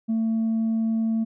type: tone with tanh clipping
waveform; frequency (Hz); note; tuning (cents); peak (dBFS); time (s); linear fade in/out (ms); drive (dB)
triangle; 224.1; A3; +32; -21; 0.08-1.25; 20; 6
effects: none